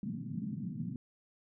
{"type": "band-pass noise", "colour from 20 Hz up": "white", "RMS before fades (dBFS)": -39, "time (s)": [0.03, 0.96], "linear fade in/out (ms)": 2, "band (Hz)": [120, 240], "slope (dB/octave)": 48, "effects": []}